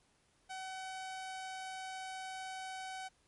sawtooth tone, 756 Hz, F#5, 37 cents sharp, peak -38 dBFS, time 0.49-3.09 s, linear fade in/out 20 ms, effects pink hiss -72 dBFS RMS until 3.27 s + MP3 48 kbps

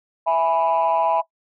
sine chord, E major, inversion none, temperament equal, 659.3 / 830.6 / 987.8 Hz, E5 / G#5 / B5, 0 / 0 / 0 cents, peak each -19 / -20 / -20 dBFS, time 0.26-1.22 s, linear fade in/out 20 ms, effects noise-tail reverb RT60 0.1 s tail -19 dB re dry + tanh soft clip ceiling -11 dBFS

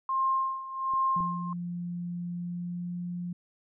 sine tone with tremolo, 1061 Hz, C6, 24 cents sharp, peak -23 dBFS, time 0.09-1.53 s, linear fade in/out 2 ms, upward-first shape sine, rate 1.3 Hz, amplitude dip 80%
clicks, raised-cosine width 3 ms, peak -37 / -30 dBFS, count 2, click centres 0.937 / 1.205 s
sine tone with pitch glide, 174.61 to 176.03 Hz, F3 to F3, 0 to +14 cents, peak -32 dBFS, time 1.16-3.33 s, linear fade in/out 5 ms, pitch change +14 cents, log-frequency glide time 2.35-2.96 s
effects none

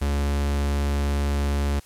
45% pulse tone, 71.2 Hz, C#2, 47 cents sharp, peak -21 dBFS, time 0.01-1.8 s, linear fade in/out 10 ms, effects white hiss -52 dBFS RMS until 1.85 s + low-pass 12000 Hz 12 dB/octave

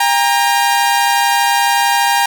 sawtooth tone pair together, 803.3 / 935 Hz, G5 / A#5, +42 / +5 cents, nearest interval minor third, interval 263 cents, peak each -10 dBFS, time 0-2.26 s, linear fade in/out 5 ms, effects none

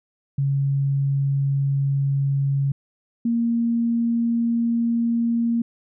sine tone pair in turn, 138.59 / 233.1 Hz, C#3 / A#3, 0 / 0 cents, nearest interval major sixth, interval 900 cents, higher second, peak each -18 dBFS, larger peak neither, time 0.38-2.72 / 3.25-5.62 s, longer second, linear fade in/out 5 ms, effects none

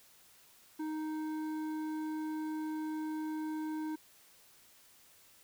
triangle tone with hard clipping, 311.1 Hz, D#4, in tune, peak -37 dBFS, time 0.79-3.96 s, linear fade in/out 10 ms, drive 13 dB, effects white hiss -62 dBFS RMS until 5.43 s

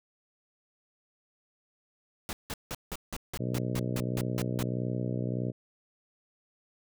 pink noise bursts, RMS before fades -36 dBFS, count 12, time 2.29-4.628 s, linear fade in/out 0 ms, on 39 ms, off 170 ms
harmonic tone, 61.6 Hz, B1, 4 cents flat, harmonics 2 / 3 / 4 / 5 / 6 / 7 / 8 / 9 / 10, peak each -32 / -36 / -38 / -40 / -42 / -43 / -44 / -45 / -46 dBFS, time 3.39-5.52 s, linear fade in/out 20 ms
effects none

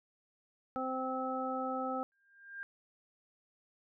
harmonic tone, 260 Hz, C4, 11 cents flat, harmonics 1 / 2 / 3 / 5, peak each -39 / -39 / -39 / -39 dBFS, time 0.76-2.03 s, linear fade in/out 0 ms
sine tone with exponential growth, 1600 Hz, G6, 35 cents sharp, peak -38 dBFS, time 2.12-2.63 s, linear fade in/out 0 ms, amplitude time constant 110 ms
effects none

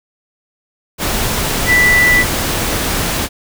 sine tone in noise, 1975.5 Hz, B6, in tune, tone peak -8 dBFS, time 1.66-2.25 s, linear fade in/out 50 ms, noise pink, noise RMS -17 dBFS, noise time 0.98-3.29 s, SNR +6 dB, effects none

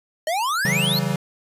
square exponential sweep, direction up, 606 to 4435 Hz, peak -21 dBFS, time 0.27-0.99 s, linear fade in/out 2 ms
square chord, C# diminished, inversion none, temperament equal with one note detuned, 138.59 / 164.81 / 190.97 Hz, C#3 / E3 / G3, 0 / 0 / -45 cents, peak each -26 dBFS, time 0.65-1.16 s, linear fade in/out 2 ms
effects resampled to 32000 Hz

